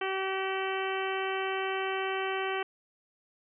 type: harmonic tone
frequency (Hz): 383.2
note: G4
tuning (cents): -39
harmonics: 1 / 2 / 3 / 4 / 5 / 6 / 7 / 8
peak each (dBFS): -33 / -36 / -38 / -39 / -40 / -41 / -41 / -42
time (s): 0.01-2.63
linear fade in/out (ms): 5
effects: none